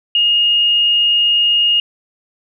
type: tone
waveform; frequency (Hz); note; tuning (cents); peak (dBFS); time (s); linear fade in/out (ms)
sine; 2852; F7; +36; -10; 0.15-1.8; 2
effects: none